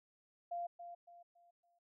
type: tone with echo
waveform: sine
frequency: 694 Hz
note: F5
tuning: 11 cents flat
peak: -38 dBFS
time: 0.51-0.67 s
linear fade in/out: 10 ms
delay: 280 ms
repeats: 4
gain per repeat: -9 dB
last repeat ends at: 1.79 s
effects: none